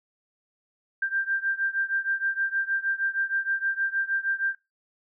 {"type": "beating tone pair", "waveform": "sine", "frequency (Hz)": [1580, 1586.4], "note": ["G6", "G6"], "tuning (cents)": [13, 20], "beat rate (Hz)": 6.4, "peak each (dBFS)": [-27, -29], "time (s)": [1.02, 4.55], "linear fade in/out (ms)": 5, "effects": ["noise-tail reverb RT60 0.2 s tail -17 dB re dry"]}